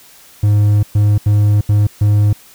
triangle tone bursts at uneven times, 103.83 Hz, G#2, in tune, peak -6 dBFS, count 5, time 0.43-0.83 / 0.95-1.18 / 1.26-1.61 / 1.69-1.87 / 2.01-2.33 s, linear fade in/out 5 ms, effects white hiss -43 dBFS RMS until 2.54 s

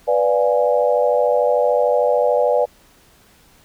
sine chord, B diminished seventh, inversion none, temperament equal, 493.9 / 587.3 / 698.5 / 830.6 Hz, B4 / D5 / F5 / Ab5, 0 / 0 / 0 / 0 cents, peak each -17 / -17 / -23 / -23 dBFS, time 0.07-2.66 s, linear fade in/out 20 ms, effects pink hiss -52 dBFS RMS until 3.64 s

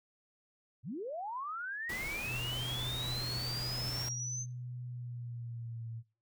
sine linear sweep, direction up, 94.5 to 6272 Hz, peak -37 dBFS, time 0.83-4.46 s, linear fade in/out 50 ms
pink noise, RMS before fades -43 dBFS, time 1.89-4.09 s, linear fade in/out 5 ms
sine tone with pitch glide, 123.3 to 114.38 Hz, B2 to A#2, -2 to -32 cents, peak -40 dBFS, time 2.27-6.03 s, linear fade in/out 50 ms, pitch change -130 cents, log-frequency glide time 4.85-5.89 s
effects noise-tail reverb RT60 0.3 s tail -18 dB re dry

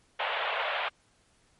pink band-pass noise, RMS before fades -31 dBFS, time 0.19-0.89 s, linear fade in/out 10 ms, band 530 to 3400 Hz, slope 48 dB/octave, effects pink hiss -66 dBFS RMS until 1.59 s + MP3 48 kbps

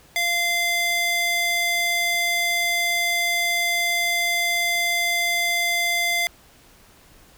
square tone with high-pass filter, 691 Hz, F5, 19 cents flat, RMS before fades -22 dBFS, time 0.16-6.27 s, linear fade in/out 0 ms, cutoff 1600 Hz, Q 1.6, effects pink hiss -52 dBFS RMS until 7.37 s

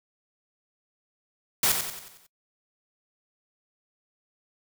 white noise with echo, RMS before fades -22 dBFS, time 1.63-1.72 s, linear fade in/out 2 ms, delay 91 ms, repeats 6, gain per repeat -6 dB, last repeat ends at 2.266 s, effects noise-tail reverb RT60 0.1 s tail -21 dB re dry

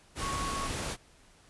sine tone in noise, 1106 Hz, C#6, 4 cents flat, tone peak -34 dBFS, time 0.19-0.7 s, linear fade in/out 50 ms, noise pink, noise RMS -35 dBFS, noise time 0.15-0.97 s, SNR -2 dB, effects pink hiss -60 dBFS RMS until 1.49 s + resampled to 24000 Hz

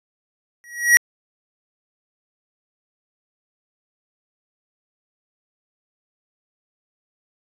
square tone with exponential growth, 1911 Hz, A#6, 43 cents sharp, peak -6 dBFS, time 0.64-0.97 s, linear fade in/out 0 ms, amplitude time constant 70 ms, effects resampled to 32000 Hz

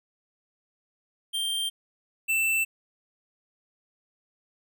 square tone pair in turn, 3169 / 2665 Hz, G7 / E7, +18 / +18 cents, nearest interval minor third, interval 300 cents, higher first, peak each -27 / -23 dBFS, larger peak second, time 1.33-1.7 / 2.28-2.65 s, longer neither, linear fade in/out 20 ms, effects none

